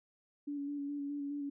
sine tone with vibrato, 285.7 Hz, D4, 48 cents flat, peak -36 dBFS, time 0.47-1.5 s, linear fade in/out 10 ms, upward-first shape square, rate 4.8 Hz, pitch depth 19 cents each way, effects none

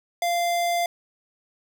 square tone, 693 Hz, F5, 14 cents flat, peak -22 dBFS, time 0.22-0.86 s, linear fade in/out 2 ms, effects none

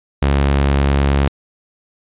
sawtooth tone, 69.7 Hz, C#2, 10 cents sharp, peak -8 dBFS, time 0.22-1.28 s, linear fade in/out 5 ms, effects resampled to 8000 Hz

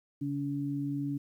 sine tone pair together, 140.6 / 284.1 Hz, C#3 / C#4, +25 / +43 cents, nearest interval octave, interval 1218 cents, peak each -35 / -32 dBFS, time 0.21-1.18 s, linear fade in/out 10 ms, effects 11-bit

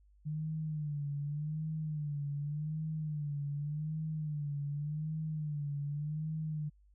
sine tone with vibrato, 150 Hz, D3, 37 cents sharp, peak -34 dBFS, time 0.25-6.7 s, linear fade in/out 20 ms, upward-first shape sine, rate 0.86 Hz, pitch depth 83 cents each way, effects added 50 Hz sine -61 dBFS peak until 6.94 s

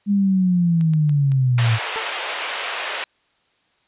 sine linear sweep, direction down, 205.3 to 110 Hz, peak -14 dBFS, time 0.06-1.79 s, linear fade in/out 50 ms
clicks, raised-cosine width 0.2 ms, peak -23 dBFS, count 4, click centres 0.811 / 0.936 / 1.094 / 1.319 s
white band-pass noise, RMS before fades -27 dBFS, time 1.58-3.04 s, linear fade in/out 2 ms, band 480 to 3300 Hz, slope 24 dB/octave
15% pulse tone with exponential decay, 446.2 Hz, A4, 24 cents sharp, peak -16 dBFS, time 1.96-2.19 s, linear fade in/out 0 ms, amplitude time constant 49 ms
effects white hiss -63 dBFS RMS until 3.87 s + resampled to 8000 Hz

